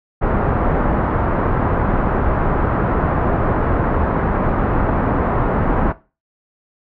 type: low-pass noise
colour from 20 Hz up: pink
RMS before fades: -17 dBFS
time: 0.21-5.93 s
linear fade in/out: 20 ms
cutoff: 1400 Hz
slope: 24 dB/octave
effects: noise-tail reverb RT60 0.3 s tail -17 dB re dry